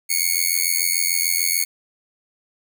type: tone with amplitude modulation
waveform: 5% pulse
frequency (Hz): 2209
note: C#7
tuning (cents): -7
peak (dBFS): -4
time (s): 0.09-1.65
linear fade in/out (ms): 20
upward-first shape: sine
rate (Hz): 86.8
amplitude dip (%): 90
effects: none